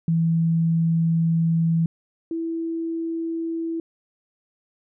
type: tone pair in turn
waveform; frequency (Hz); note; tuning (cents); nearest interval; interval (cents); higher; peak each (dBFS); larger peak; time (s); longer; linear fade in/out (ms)
sine; 164.81 / 329.6; E3 / E4; 0 / 0; octave; 1200; second; -17 / -24; first; 0.08-1.86 / 2.31-3.8; first; 2
effects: none